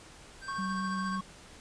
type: tone with tremolo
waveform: square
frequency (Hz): 1568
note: G6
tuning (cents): 0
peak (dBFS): -37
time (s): 0.41-1.2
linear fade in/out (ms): 50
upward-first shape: triangle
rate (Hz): 14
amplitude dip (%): 60
type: tone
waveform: triangle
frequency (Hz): 1100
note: C#6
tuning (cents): -14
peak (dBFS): -33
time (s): 0.48-1.21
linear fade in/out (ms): 5
type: tone with vibrato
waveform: sine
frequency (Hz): 190.5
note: G3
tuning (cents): -49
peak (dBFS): -33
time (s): 0.58-1.21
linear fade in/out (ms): 10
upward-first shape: sine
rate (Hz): 9.1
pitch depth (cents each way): 13
effects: pink hiss -52 dBFS RMS until 1.6 s + resampled to 22050 Hz